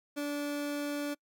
30% pulse tone, 290 Hz, D4, 22 cents flat, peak -30 dBFS, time 0.16-1.15 s, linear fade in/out 20 ms, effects noise-tail reverb RT60 0.1 s tail -26 dB re dry

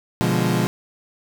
30% pulse chord, B diminished seventh, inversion none, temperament equal, 123.47 / 146.83 / 174.61 / 207.7 Hz, B2 / D3 / F3 / Ab3, 0 / 0 / 0 / 0 cents, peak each -20 / -24 / -19 / -22 dBFS, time 0.21-0.67 s, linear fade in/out 0 ms, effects none

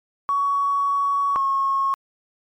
triangle tone pair in turn, 1122 / 1090.1 Hz, C#6 / C#6, +21 / -29 cents, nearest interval unison, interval 50 cents, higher first, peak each -14 dBFS, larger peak neither, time 0.29-1.36 / 1.36-1.94 s, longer first, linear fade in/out 0 ms, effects tanh soft clip ceiling -16 dBFS + MP3 96 kbps

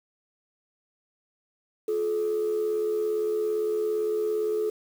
sine tone pair together, 351.2 / 428.8 Hz, F4 / A4, +10 / -45 cents, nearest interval minor third, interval 345 cents, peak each -31 / -23 dBFS, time 1.88-4.7 s, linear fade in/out 5 ms, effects tanh soft clip ceiling -20 dBFS + 8-bit

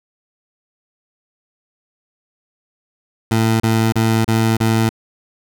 20% pulse tone bursts, 112.1 Hz, A2, 33 cents sharp, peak -8 dBFS, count 5, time 3.31-4.892 s, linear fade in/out 5 ms, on 290 ms, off 33 ms, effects none

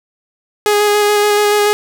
sawtooth tone with vibrato, 415.3 Hz, G#4, in tune, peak -6 dBFS, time 0.66-1.73 s, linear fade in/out 0 ms, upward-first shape square, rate 7 Hz, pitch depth 11 cents each way, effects none

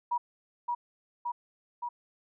sine tone with echo, 961 Hz, B5, 48 cents flat, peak -26 dBFS, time 0.11-0.18 s, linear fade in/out 10 ms, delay 570 ms, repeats 3, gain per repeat -2 dB, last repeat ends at 1.89 s, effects none

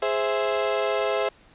35% pulse chord, Ab augmented, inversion none, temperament equal, 415.3 / 523.3 / 659.3 Hz, Ab4 / C5 / E5, 0 / 0 / 0 cents, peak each -25 dBFS, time 0.02-1.29 s, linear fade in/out 5 ms, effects pink hiss -55 dBFS RMS until 1.54 s + resampled to 8000 Hz

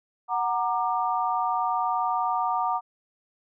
sine chord, Gb augmented, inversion none, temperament equal with one note detuned, 740 / 932.3 / 1191.7 Hz, Gb5 / Bb5 / D6, 0 / 0 / +25 cents, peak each -27 / -27 / -28 dBFS, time 0.28-2.81 s, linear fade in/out 50 ms, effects none

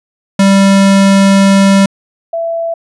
square / sine tone pair in turn, 195.9 / 666.8 Hz, G3 / E5, -1 / +20 cents, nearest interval octave + major sixth, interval 2121 cents, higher second, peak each -5 / -13 dBFS, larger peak first, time 0.39-1.86 / 2.33-2.74 s, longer first, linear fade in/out 5 ms, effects resampled to 24000 Hz

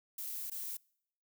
violet noise with dropouts, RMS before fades -41 dBFS, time 0.18-0.77 s, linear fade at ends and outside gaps 5 ms, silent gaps 0.5-0.515 s, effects noise-tail reverb RT60 0.7 s tail -26 dB re dry

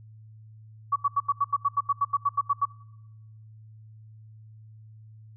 sine tone bursts, 1132 Hz, C#6, 36 cents sharp, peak -19 dBFS, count 15, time 0.92-2.655 s, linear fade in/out 10 ms, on 41 ms, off 80 ms, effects noise-tail reverb RT60 0.9 s tail -22 dB re dry + added 109 Hz sine -46 dBFS peak until 5.36 s

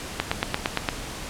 click train, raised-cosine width 0.3 ms, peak -5 dBFS, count 7, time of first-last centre 0.2-0.888 s, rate 8.72 Hz, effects pink hiss -35 dBFS RMS until 1.29 s + low-pass 10000 Hz 12 dB/octave

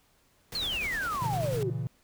pink noise with tremolo, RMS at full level -39 dBFS, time 0.52-1.63 s, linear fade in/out 2 ms, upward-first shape sine, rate 10 Hz, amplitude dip 40%
sine exponential sweep, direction down, 4385 to 349.2 Hz, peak -29 dBFS, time 0.55-1.7 s, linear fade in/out 2 ms
triangle chord, A# diminished, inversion none, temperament equal, 116.54 / 138.59 / 164.81 Hz, A#2 / C#3 / E3, 0 / 0 / 0 cents, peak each -31 / -32 / -35 dBFS, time 1.22-1.87 s, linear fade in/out 0 ms
effects pink hiss -66 dBFS RMS until 2.03 s

